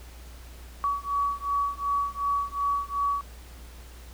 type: beating tone pair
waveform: sine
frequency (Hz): 1132 / 1134.7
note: C#6 / C#6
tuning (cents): +36 / +40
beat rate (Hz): 2.7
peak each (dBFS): -28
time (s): 0.84-3.21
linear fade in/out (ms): 0
effects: added 60 Hz sine -43 dBFS peak until 4.13 s + pink hiss -51 dBFS RMS until 4.13 s